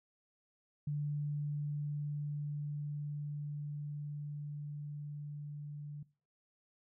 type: tone with level ramp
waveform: sine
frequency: 146.83 Hz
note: D3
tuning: in tune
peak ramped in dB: -33 to -42 dBFS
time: 0.87-6.03 s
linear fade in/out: 5 ms
effects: noise-tail reverb RT60 0.4 s tail -21 dB re dry